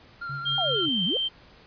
triangle tone with vibrato, 1385 Hz, F6, 15 cents flat, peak -30 dBFS, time 0.21-0.86 s, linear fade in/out 10 ms, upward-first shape sine, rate 9.2 Hz, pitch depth 25 cents each way
sine tone with tremolo, 138.59 Hz, C#3, in tune, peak -33 dBFS, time 0.29-0.89 s, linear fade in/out 5 ms, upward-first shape sine, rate 5.3 Hz, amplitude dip 75%
sine tone with pitch glide, 3200 to 3132 Hz, G7 to G7, +35 to -2 cents, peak -24 dBFS, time 0.45-1.29 s, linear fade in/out 20 ms, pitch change -37 cents, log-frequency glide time 0.63-0.83 s
sine exponential two-way sweep, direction down then up, 804 to 164.81 to 566 Hz, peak -27 dBFS, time 0.58-1.17 s, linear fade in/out 2 ms, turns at 1.05 s
effects pink hiss -53 dBFS RMS until 1.66 s + resampled to 11025 Hz

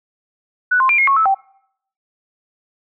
sine tone with pitch steps, 1482 / 1049 / 2383 / 2154 / 1098 / 1308 / 778 Hz, F#6 / C6 / D7 / C7 / C#6 / E6 / G5, +2 / +4 / +25 / +50 / -17 / -14 / -13 cents, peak -11 dBFS, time 0.71-1.347 s, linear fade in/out 10 ms, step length 91 ms, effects noise-tail reverb RT60 0.7 s tail -24 dB re dry

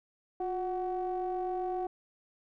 triangle ring-modulated tone, 191.6 Hz, G3, 39 cents flat, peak -26 dBFS, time 0.4-1.87 s, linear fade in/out 5 ms, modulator 551 Hz, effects none

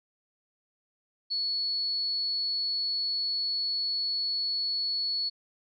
sine tone, 4400 Hz, C#8, 14 cents flat, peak -27 dBFS, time 1.3-5.3 s, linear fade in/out 20 ms, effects none

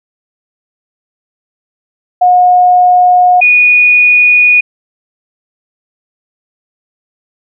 sine tone pair in turn, 722 / 2462 Hz, F#5 / D#7, -43 / -19 cents, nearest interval octave + major sixth, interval 2124 cents, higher second, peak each -3 dBFS, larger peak neither, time 2.21-3.41 / 3.41-4.61 s, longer neither, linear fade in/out 10 ms, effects none

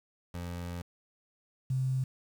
25% pulse / sine tone pair in turn, 87.31 / 130.79 Hz, F2 / C3, 0 / 0 cents, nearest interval perfect fifth, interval 700 cents, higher second, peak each -33 / -27 dBFS, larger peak second, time 0.34-0.82 / 1.7-2.04 s, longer first, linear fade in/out 5 ms, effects 9-bit

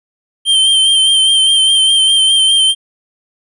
square tone with vibrato, 3136 Hz, G7, in tune, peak -8 dBFS, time 0.45-2.75 s, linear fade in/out 50 ms, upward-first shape sine, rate 4.9 Hz, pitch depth 29 cents each way, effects resampled to 24000 Hz

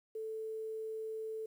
sine tone with quantisation, 440 Hz, A4, in tune, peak -38 dBFS, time 0.15-1.46 s, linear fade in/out 5 ms, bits 11, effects none

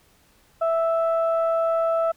sine tone pair together, 659.3 / 1317.1 Hz, E5 / E6, 0 / -2 cents, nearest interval octave, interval 1198 cents, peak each -19 / -26 dBFS, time 0.61-2.12 s, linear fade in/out 10 ms, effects tanh soft clip ceiling -12 dBFS + pink hiss -59 dBFS RMS until 2.16 s

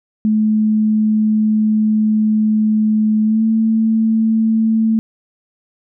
sine tone with pitch glide, 215.5 to 222.2 Hz, A3 to A3, -36 to +17 cents, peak -11 dBFS, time 0.25-4.99 s, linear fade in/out 0 ms, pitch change +53 cents, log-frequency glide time 3.24-3.43 s, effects none

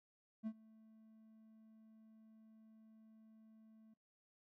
triangle tone with ADSR envelope, 220 Hz, A3, in tune, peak -36 dBFS, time 0.43-3.94 s, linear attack 38 ms, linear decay 59 ms, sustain -24 dB, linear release 7 ms, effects noise-tail reverb RT60 0.1 s tail -18 dB re dry

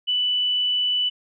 sine tone, 2978 Hz, F#7, 11 cents sharp, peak -19 dBFS, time 0.07-1.1 s, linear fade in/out 20 ms, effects none

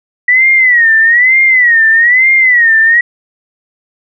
sine tone with vibrato, 1942 Hz, B6, 30 cents flat, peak -4 dBFS, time 0.28-3.01 s, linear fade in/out 5 ms, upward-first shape sine, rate 1.1 Hz, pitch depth 150 cents each way, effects none

